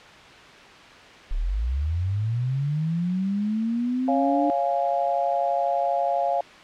sine linear sweep, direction up, 30.87 to 296.6 Hz, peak -22 dBFS, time 1.31-4.5 s, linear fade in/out 0 ms
sine chord, Db major, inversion none, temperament equal, 554.4 / 698.5 / 830.6 Hz, Db5 / F5 / Ab5, 0 / 0 / 0 cents, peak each -26 / -23 / -28 dBFS, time 4.08-6.41 s, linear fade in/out 2 ms
effects white hiss -45 dBFS RMS until 6.63 s + low-pass 3000 Hz 12 dB/octave

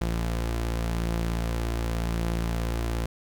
sawtooth tone pair together, 56.96 / 170 Hz, A#1 / F3, -39 / -46 cents, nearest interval octave + perfect fifth, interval 1893 cents, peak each -22 / -32 dBFS, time 0.01-3.06 s, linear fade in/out 5 ms, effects none

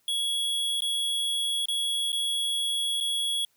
square tone with dropouts, 3344 Hz, G#7, 11 cents sharp, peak -26 dBFS, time 0.08-3.45 s, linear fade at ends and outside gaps 2 ms, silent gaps 0.806-0.82 / 1.656-1.684 / 2.12-2.128 / 3.003-3.008 s, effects white hiss -69 dBFS RMS until 3.56 s

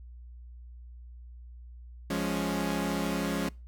sawtooth chord, Db major, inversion first, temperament equal, 174.61 / 207.7 / 277.2 Hz, F3 / Ab3 / Db4, 0 / 0 / 0 cents, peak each -29 dBFS, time 2.1-3.49 s, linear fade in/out 5 ms, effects noise-tail reverb RT60 0.3 s tail -24 dB re dry + added 60 Hz sine -44 dBFS peak until 3.67 s

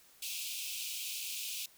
pink high-pass noise, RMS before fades -40 dBFS, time 0.22-1.66 s, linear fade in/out 5 ms, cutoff 2400 Hz, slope 96 dB/octave, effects white hiss -62 dBFS RMS until 1.77 s

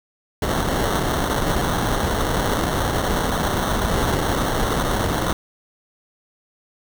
pink noise with sample-and-hold, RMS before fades -21 dBFS, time 0.42-5.33 s, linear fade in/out 2 ms, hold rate 2450 Hz, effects none

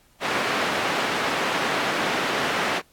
white band-pass noise, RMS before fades -25 dBFS, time 0.2-2.82 s, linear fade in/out 50 ms, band 200 to 2000 Hz, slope 12 dB/octave, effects pink hiss -59 dBFS RMS until 2.92 s + AAC 64 kbps

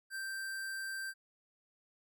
square tone, 1568 Hz, G6, in tune, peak -39 dBFS, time 0.1-1.14 s, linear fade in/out 50 ms, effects none

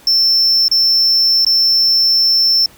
triangle tone with dropouts, 5360 Hz, E8, 28 cents sharp, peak -8 dBFS, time 0.07-2.66 s, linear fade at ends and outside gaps 2 ms, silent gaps 0.682-0.714 / 1.449-1.465 s, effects pink hiss -44 dBFS RMS until 2.77 s

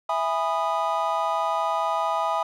triangle chord, E major seventh, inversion none, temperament just, 659.3 / 824.1 / 988.9 / 1236.1 Hz, E5 / G#5 / B5 / D#6, 0 / -14 / +2 / -12 cents, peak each -26 dBFS, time 0.09-2.43 s, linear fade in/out 5 ms, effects none

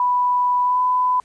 sine tone with pitch glide, 987.8 to 1001 Hz, B5 to B5, 0 to +23 cents, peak -15 dBFS, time 0-1.2 s, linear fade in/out 2 ms, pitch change +23 cents, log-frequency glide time 0.63-0.8 s, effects pink hiss -57 dBFS RMS until 1.24 s + resampled to 22050 Hz

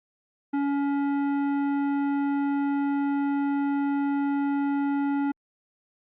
sine tone with tanh clipping, 281.9 Hz, C#4, 29 cents sharp, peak -25 dBFS, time 0.53-5.32 s, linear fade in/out 10 ms, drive 16 dB, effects low-pass 2000 Hz 12 dB/octave + Opus 48 kbps

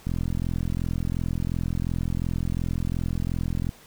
click train, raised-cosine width 5 ms, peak -15 dBFS, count 156, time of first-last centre 0.07-3.691 s, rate 42.8 Hz, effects pink hiss -51 dBFS RMS until 3.86 s

